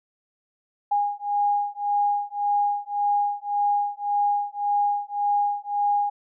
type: beating tone pair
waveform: sine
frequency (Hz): 818 / 819.8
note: G#5 / G#5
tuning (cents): -26 / -23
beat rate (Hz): 1.8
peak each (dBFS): -24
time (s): 0.91-6.1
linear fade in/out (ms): 10
effects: none